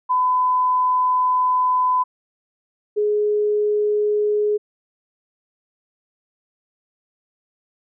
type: tone pair in turn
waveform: sine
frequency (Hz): 1007 / 418.8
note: B5 / G#4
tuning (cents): +33 / +15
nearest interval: octave + minor third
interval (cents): 1518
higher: first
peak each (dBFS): -15 / -16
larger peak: first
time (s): 0.09-2.04 / 2.96-4.58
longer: first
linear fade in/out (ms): 20
effects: none